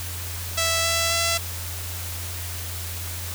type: tone with pitch steps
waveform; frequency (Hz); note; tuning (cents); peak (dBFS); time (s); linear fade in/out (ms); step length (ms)
5% pulse; 659.3 / 665.4 / 671.6; E5 / E5 / E5; 0 / +16 / +32; -9; 0.57-1.38; 10; 270
effects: added 87 Hz sine -32 dBFS peak until 3.34 s + white hiss -34 dBFS RMS until 3.34 s